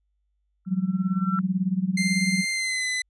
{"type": "tone with exponential growth", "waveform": "sine", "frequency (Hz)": 1349, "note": "E6", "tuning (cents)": 40, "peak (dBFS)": -24, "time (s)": [0.65, 1.39], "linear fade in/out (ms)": 1, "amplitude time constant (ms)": 160}
{"type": "tone with tremolo", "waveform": "sine", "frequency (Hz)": 186.7, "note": "F#3", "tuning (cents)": 16, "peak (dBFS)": -18, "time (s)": [0.66, 2.45], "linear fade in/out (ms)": 50, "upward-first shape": "sine", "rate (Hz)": 18, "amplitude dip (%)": 85}
{"type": "tone with pitch glide", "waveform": "sawtooth", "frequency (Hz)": [2093, 2014], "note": ["C7", "B6"], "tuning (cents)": [0, 33], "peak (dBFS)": -21, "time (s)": [1.97, 3.02], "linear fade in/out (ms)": 5, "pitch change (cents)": -67, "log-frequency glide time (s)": [2.51, 2.88]}
{"effects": ["added 50 Hz sine -69 dBFS peak until 3.09 s", "resampled to 24000 Hz"]}